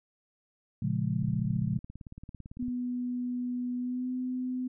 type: chord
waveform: sine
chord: Bb minor seventh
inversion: none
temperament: just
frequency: 116.54 / 139.85 / 174.81 / 209.8 Hz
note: Bb2 / Db3 / F3 / Ab3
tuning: 0 / +16 / +2 / +18 cents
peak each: -32 / -32 / -32 / -34 dBFS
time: 0.82-1.78 s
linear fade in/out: 5 ms
type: click train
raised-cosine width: 5 ms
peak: -31 dBFS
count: 27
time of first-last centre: 1.23-2.683 s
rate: 17.9 Hz
type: tone with pitch glide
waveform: sine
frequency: 246.9 to 253.4 Hz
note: B3 to B3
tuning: 0 to +45 cents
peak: -30 dBFS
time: 2.59-4.68 s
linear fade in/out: 10 ms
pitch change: +45 cents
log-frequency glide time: 3.78-4.1 s
effects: none